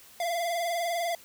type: tone with vibrato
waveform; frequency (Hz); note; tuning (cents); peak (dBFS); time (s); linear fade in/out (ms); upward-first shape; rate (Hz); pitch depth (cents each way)
square; 685; F5; -34; -28; 0.2-1.15; 2; sine; 20; 60
effects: white hiss -53 dBFS RMS until 1.24 s